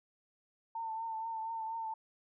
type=tone with vibrato; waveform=sine; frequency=898 Hz; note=A5; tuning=35 cents sharp; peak=-36 dBFS; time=0.75-1.94 s; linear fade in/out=5 ms; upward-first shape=triangle; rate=4.2 Hz; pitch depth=39 cents each way; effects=none